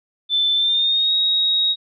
sine tone with pitch glide, 3529 to 3782 Hz, A7 to A#7, +4 to +24 cents, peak -15 dBFS, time 0.29-1.76 s, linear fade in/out 50 ms, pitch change +120 cents, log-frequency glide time 0.55-1.14 s, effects none

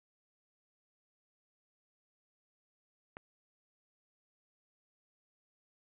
click, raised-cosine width 0.5 ms, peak -29 dBFS, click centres 3.169 s, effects resampled to 8000 Hz + 11-bit

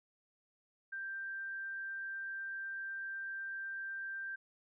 sine tone, 1576 Hz, G6, 9 cents sharp, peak -39 dBFS, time 0.92-4.36 s, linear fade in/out 10 ms, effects none

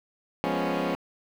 15% pulse chord, C# dominant seventh, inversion first, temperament equal, 174.61 / 207.7 / 246.9 / 277.2 Hz, E#3 / G#3 / B3 / C#4, 0 / 0 / 0 / 0 cents, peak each -25 / -26 / -26 / -23 dBFS, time 0.44-0.95 s, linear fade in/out 0 ms, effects low-pass 3000 Hz 12 dB/octave + 8-bit

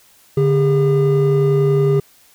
triangle tone pair together, 144.78 / 403.4 Hz, D3 / G4, -24 / +50 cents, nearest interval octave + tritone, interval 1774 cents, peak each -12 dBFS, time 0.37-2 s, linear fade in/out 5 ms, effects tanh soft clip ceiling -3 dBFS + white hiss -51 dBFS RMS until 2.34 s

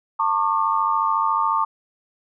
sine tone cluster, 899 / 1102 / 1196 Hz, A5 / C#6 / D6, +37 / -11 / +31 cents, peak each -22 dBFS, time 0.19-1.65 s, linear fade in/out 10 ms, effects none

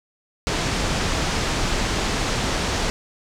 pink low-pass noise, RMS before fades -23 dBFS, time 0.47-2.9 s, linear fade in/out 0 ms, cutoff 7300 Hz, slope 24 dB/octave, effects none

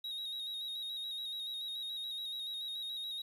triangle tone with vibrato, 3788 Hz, A#7, 27 cents sharp, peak -37 dBFS, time 0.04-3.22 s, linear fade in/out 5 ms, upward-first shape square, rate 7 Hz, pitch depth 32 cents each way, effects 11-bit

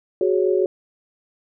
sine chord, F# suspended second, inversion none, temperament just, 370 / 416.2 / 555 Hz, F#4 / G#4 / C#5, 0 / +4 / +2 cents, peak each -18 / -21 / -24 dBFS, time 0.21-0.66 s, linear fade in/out 2 ms, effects none

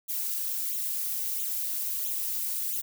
violet noise with flanger, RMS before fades -31 dBFS, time 0.08-2.82 s, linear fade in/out 20 ms, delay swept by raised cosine 0.29 to 4.29 ms, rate 1.5 Hz, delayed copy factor +0.85, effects none

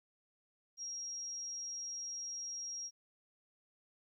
sine tone, 5620 Hz, F8, 10 cents sharp, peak -40 dBFS, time 0.77-2.91 s, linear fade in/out 50 ms, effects 13-bit

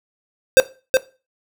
square tone with echo, 523.3 Hz, C5, in tune, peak -6 dBFS, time 0.57-0.6 s, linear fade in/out 0 ms, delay 370 ms, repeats 1, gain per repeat -6 dB, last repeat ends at 0.97 s, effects noise-tail reverb RT60 0.3 s tail -17 dB re dry

